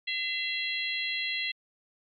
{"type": "harmonic tone with a mistuned harmonic", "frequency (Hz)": 680, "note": "F5", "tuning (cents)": -46, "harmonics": [3, 4, 5, 6], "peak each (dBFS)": [-33, -34, -35, -36], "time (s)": [0.07, 1.52], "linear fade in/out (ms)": 10, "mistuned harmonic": 5, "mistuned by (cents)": -46, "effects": ["MP3 96 kbps"]}